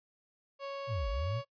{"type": "tone with pitch glide", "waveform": "30% pulse", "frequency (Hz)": [554.4, 559.5], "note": ["C#5", "C#5"], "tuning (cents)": [0, 16], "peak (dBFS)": -35, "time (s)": [0.59, 1.45], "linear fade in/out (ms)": 50, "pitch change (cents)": 16, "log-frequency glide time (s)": [0.9, 1.13]}
{"type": "linear two-way sweep", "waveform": "sine", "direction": "down then up", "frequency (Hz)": [129, 46.25, 129], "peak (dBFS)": -32, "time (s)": [0.87, 1.42], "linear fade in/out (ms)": 50, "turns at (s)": 1.09}
{"effects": ["noise-tail reverb RT60 0.1 s tail -21 dB re dry", "resampled to 11025 Hz"]}